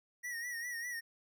square tone with vibrato, 1901 Hz, A#6, 33 cents sharp, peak -39 dBFS, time 0.23-1.01 s, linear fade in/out 20 ms, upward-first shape sine, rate 5 Hz, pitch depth 64 cents each way, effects none

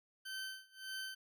20% pulse tone with tremolo, 1541 Hz, G6, 30 cents flat, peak -36 dBFS, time 0.25-1.15 s, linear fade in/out 10 ms, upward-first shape sine, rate 1.7 Hz, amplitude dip 95%, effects none

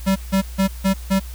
square tone bursts, 192.9 Hz, G3, 28 cents flat, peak -15 dBFS, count 5, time 0.06-1.2 s, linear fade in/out 20 ms, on 100 ms, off 160 ms, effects added 60 Hz sine -30 dBFS peak until 1.34 s + white hiss -43 dBFS RMS until 1.34 s

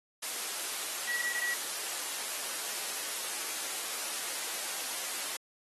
sine tone in noise, 1932 Hz, B6, 39 cents flat, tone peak -31 dBFS, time 1.07-1.54 s, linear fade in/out 10 ms, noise white, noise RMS -36 dBFS, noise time 0.22-5.37 s, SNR +2 dB, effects high-pass 400 Hz 12 dB/octave + AAC 32 kbps

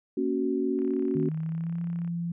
sine chord, F# major, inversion first, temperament equal with one note detuned, 233.1 / 277.2 / 372.1 Hz, A#3 / C#4 / F#4, 0 / 0 / +10 cents, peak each -31 / -28 / -28 dBFS, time 0.17-1.29 s, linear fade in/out 5 ms
click train, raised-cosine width 0.5 ms, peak -37 dBFS, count 45, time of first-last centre 0.79-2.077 s, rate 34.2 Hz
sine tone with pitch glide, 155.56 to 170.62 Hz, D#3 to F3, 0 to -40 cents, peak -28 dBFS, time 1.15-2.32 s, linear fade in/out 5 ms, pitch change +160 cents, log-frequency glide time 1.26-1.81 s
effects none

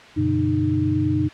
sine tone cluster, 93.8 / 122.4 / 143.4 / 305.7 Hz, F#2 / B2 / D3 / D#4, +24 / -15 / -41 / -30 cents, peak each -24 / -25 / -28 / -20 dBFS, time 0.16-1.29 s, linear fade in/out 20 ms, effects white hiss -43 dBFS RMS until 1.33 s + low-pass 3000 Hz 12 dB/octave

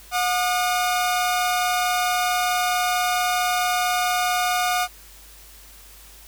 sawtooth tone pair together, 724.7 / 1216 Hz, F#5 / D#6, -36 / -40 cents, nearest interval major sixth, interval 896 cents, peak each -17 / -22 dBFS, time 0.11-4.88 s, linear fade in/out 50 ms, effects added 50 Hz sine -48 dBFS peak until 6.27 s + white hiss -47 dBFS RMS until 6.27 s

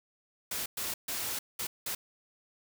white noise bursts at uneven times, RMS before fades -35 dBFS, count 5, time 0.51-0.66 / 0.77-0.94 / 1.08-1.39 / 1.59-1.67 / 1.86-1.95 s, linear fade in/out 5 ms, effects none

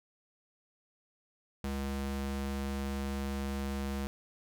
square ring-modulated tone, 137.3 Hz, C#3, 16 cents flat, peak -31 dBFS, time 1.64-4.07 s, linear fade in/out 0 ms, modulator 67.4 Hz, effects none

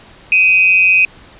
sine tone with amplitude modulation, 2513 Hz, D#7, 17 cents sharp, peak -4 dBFS, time 0.32-1.05 s, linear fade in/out 2 ms, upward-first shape sine, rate 186 Hz, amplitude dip 65%, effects pink hiss -41 dBFS RMS until 1.39 s + resampled to 8000 Hz

